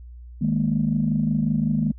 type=chord; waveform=sine; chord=D# suspended fourth; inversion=none; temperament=equal; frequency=155.56 / 207.7 / 233.1 Hz; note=D#3 / G#3 / A#3; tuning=0 / 0 / 0 cents; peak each=-23 dBFS; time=0.41-1.92 s; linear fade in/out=10 ms; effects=tanh soft clip ceiling -10 dBFS + added 60 Hz sine -38 dBFS peak until 1.98 s